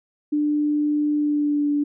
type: tone with pitch glide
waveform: sine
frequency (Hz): 296.9 to 291.1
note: D4 to D4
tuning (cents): +19 to -15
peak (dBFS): -18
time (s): 0.32-1.84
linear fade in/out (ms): 10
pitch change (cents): -34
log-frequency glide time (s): 1.14-1.7
effects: none